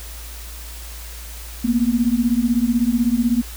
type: beating tone pair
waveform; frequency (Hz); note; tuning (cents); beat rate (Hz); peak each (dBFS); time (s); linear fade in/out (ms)
sine; 230 / 246; A#3 / B3; -23 / -7; 16; -18; 1.64-3.42; 10
effects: added 57 Hz sine -33 dBFS peak until 3.56 s + white hiss -38 dBFS RMS until 3.56 s